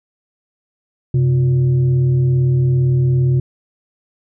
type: tone with frequency modulation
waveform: sine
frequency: 130.81 Hz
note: C3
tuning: in tune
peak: -11 dBFS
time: 1.14-3.4 s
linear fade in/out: 5 ms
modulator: 224 Hz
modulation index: 0.38
effects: none